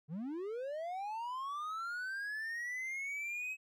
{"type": "linear sweep", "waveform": "triangle", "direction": "up", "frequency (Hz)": [138, 2571], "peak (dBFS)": -36, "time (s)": [0.08, 3.57], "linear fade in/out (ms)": 50, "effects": []}